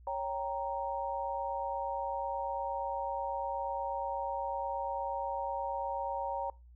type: chord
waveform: sine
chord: G diminished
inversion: second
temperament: equal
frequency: 554.4 / 784 / 932.3 Hz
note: Db5 / G5 / Bb5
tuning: 0 / 0 / 0 cents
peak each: -38 / -38 / -36 dBFS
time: 0.07-6.5 s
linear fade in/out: 2 ms
effects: noise-tail reverb RT60 0.3 s tail -23 dB re dry + added 60 Hz sine -53 dBFS peak until 6.75 s